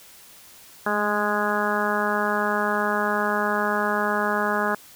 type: harmonic tone with a mistuned harmonic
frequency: 207.7 Hz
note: G#3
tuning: in tune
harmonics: 1 / 2 / 3 / 4 / 5 / 6 / 7 / 8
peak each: -29 / -29 / -29 / -29 / -29 / -29 / -29 / -29 dBFS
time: 0.86-4.75 s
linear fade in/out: 5 ms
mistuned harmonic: 1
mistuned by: +24 cents
effects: white hiss -48 dBFS RMS until 4.95 s